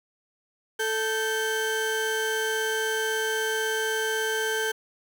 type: tone pair together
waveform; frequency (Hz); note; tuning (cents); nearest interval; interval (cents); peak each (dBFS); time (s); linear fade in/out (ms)
35% pulse; 440 / 1558.1; A4 / G6; 0 / -11; octave + minor seventh; 2189; -26; 0.79-4.72; 10
effects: 8-bit